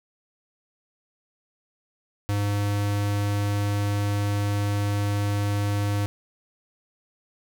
square tone, 102.1 Hz, G#2, 29 cents flat, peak -23 dBFS, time 2.29-6.06 s, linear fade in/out 0 ms, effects none

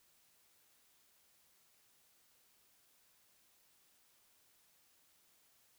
silence, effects white hiss -71 dBFS RMS until 5.78 s

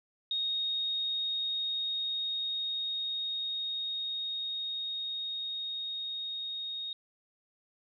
sine tone with level ramp, 3729 Hz, A#7, in tune, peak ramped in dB -29 to -35 dBFS, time 0.31-6.93 s, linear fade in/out 2 ms, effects none

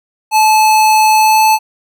square tone with pitch glide, 866 to 871.5 Hz, A5 to A5, -28 to -17 cents, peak -7 dBFS, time 0.31-1.59 s, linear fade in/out 50 ms, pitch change +11 cents, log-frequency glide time 1.14-1.43 s, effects none

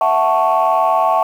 sine chord, F# minor seventh, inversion third, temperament equal, 659.3 / 740 / 880 / 1108.7 Hz, E5 / F#5 / A5 / C#6, 0 / 0 / 0 / 0 cents, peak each -16 dBFS, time 0.01-1.23 s, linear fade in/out 2 ms, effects tanh soft clip ceiling -5 dBFS + 7-bit

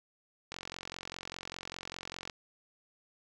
click train, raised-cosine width 0.2 ms, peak -22 dBFS, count 81, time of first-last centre 0.52-2.298 s, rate 45 Hz, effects none

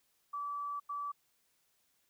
sine tone bursts at uneven times, 1154 Hz, D6, 31 cents flat, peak -36 dBFS, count 2, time 0.33-0.8 / 0.89-1.12 s, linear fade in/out 10 ms, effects white hiss -75 dBFS RMS until 2.09 s

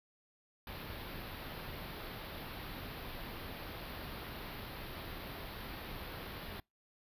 pink band-stop noise, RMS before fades -45 dBFS, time 0.67-6.6 s, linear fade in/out 2 ms, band 4600 to 12000 Hz, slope 48 dB/octave, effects noise-tail reverb RT60 0.2 s tail -26 dB re dry + resampled to 32000 Hz

